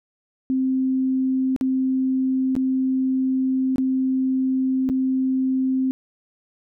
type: tone with dropouts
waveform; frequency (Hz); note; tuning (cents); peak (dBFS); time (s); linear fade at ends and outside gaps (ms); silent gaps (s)
sine; 261.6; C4; 0; -18; 0.5-5.91; 0; 1.563-1.611 / 2.553-2.564 / 3.759-3.782 / 4.89-4.898
effects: none